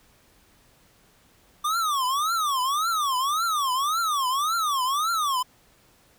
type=tone with vibrato; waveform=square; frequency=1174.7 Hz; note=D6; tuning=in tune; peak=-23 dBFS; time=1.64-5.43 s; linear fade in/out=10 ms; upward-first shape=triangle; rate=1.8 Hz; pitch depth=300 cents each way; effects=pink hiss -59 dBFS RMS until 6.18 s

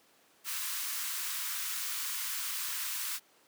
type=high-pass noise; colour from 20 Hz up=white; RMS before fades=-36 dBFS; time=0.44-3.2 s; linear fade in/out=50 ms; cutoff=1000 Hz; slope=48 dB/octave; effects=pink hiss -64 dBFS RMS until 3.47 s + high-pass 300 Hz 12 dB/octave

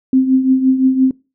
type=tone with tremolo; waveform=sine; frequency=261.6 Hz; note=C4; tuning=in tune; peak=-6 dBFS; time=0.13-1.11 s; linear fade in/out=2 ms; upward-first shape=triangle; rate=5.8 Hz; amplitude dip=70%; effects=noise-tail reverb RT60 0.3 s tail -23 dB re dry

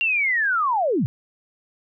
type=linear sweep; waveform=sine; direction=down; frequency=2793 to 96.1 Hz; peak=-18 dBFS; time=0.01-1.06 s; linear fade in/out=0 ms; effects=none

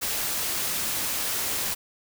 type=noise; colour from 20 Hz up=white; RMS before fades=-28 dBFS; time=0.01-1.75 s; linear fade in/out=20 ms; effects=none

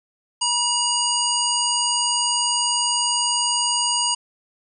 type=harmonic tone; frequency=960 Hz; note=B5; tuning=49 cents flat; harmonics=1 / 3 / 5 / 7 / 9; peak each=-25 / -25 / -25 / -25 / -25 dBFS; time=0.41-4.15 s; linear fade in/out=10 ms; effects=none

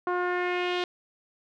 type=tone with low-pass filter sweep; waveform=sawtooth; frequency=357.5 Hz; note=F4; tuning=41 cents sharp; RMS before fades=-28 dBFS; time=0.07-0.84 s; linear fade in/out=2 ms; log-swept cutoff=1200 to 3600 Hz; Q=2.6; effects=none

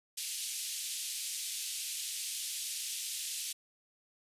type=band-pass noise; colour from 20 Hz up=white; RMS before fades=-39 dBFS; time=0.17-3.53 s; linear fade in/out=10 ms; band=2700 to 11000 Hz; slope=24 dB/octave; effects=resampled to 32000 Hz

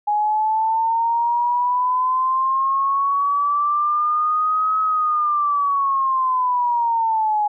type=linear two-way sweep; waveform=sine; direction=up then down; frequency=830 to 1280 to 830 Hz; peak=-16 dBFS; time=0.07-7.48 s; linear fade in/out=10 ms; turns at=4.8 s; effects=none

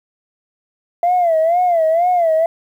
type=tone with vibrato; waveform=sine; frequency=679 Hz; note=F5; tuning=49 cents flat; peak=-10 dBFS; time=1.03-2.46 s; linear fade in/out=2 ms; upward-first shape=sine; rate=2.1 Hz; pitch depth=120 cents each way; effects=tanh soft clip ceiling -8 dBFS + 8-bit

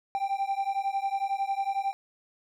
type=beating tone pair; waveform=triangle; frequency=782 / 793 Hz; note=G5 / G5; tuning=-4 / +20 cents; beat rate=11 Hz; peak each=-28 dBFS; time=0.15-1.93 s; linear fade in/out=0 ms; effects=none

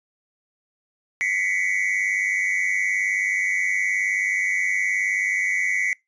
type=tone cluster; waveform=triangle; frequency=1962 / 2061 / 2242 Hz; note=B6 / C7 / C#7; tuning=-12 / -27 / +19 cents; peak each=-23 dBFS; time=1.21-5.93 s; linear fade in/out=0 ms; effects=noise-tail reverb RT60 0.2 s tail -24 dB re dry + resampled to 22050 Hz

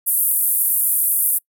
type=band-pass noise; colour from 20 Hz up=pink; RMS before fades=-18 dBFS; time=0.06-1.39 s; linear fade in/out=20 ms; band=10000 to 15000 Hz; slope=48 dB/octave; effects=noise-tail reverb RT60 0.1 s tail -25 dB re dry

